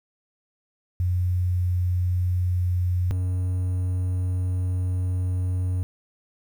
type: tone pair in turn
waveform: sine / triangle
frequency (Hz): 89.9 / 91.21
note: F#2 / F#2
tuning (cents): -49 / -24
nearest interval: unison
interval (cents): 25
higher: second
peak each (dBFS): -20 / -20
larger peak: neither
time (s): 1-3.11 / 3.11-5.83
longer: second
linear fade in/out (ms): 0
effects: 9-bit